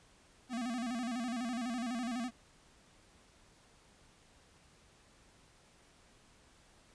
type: tone with vibrato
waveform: square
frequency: 240.7 Hz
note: B3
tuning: 44 cents flat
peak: -36 dBFS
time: 0.49-2.31 s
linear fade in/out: 50 ms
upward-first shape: square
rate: 12 Hz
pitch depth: 90 cents each way
effects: pink hiss -64 dBFS RMS until 6.94 s + resampled to 22050 Hz